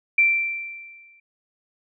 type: tone with exponential decay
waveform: sine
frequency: 2349 Hz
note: D7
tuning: in tune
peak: -12 dBFS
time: 0.18-1.2 s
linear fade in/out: 5 ms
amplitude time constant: 220 ms
effects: none